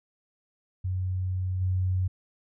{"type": "tone with level steps", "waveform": "sine", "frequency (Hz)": 92.5, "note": "F#2", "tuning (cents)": 0, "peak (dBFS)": [-26, -23], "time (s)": [0.84, 2.08], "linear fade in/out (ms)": 10, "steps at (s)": 1.6, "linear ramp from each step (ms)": 20, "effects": []}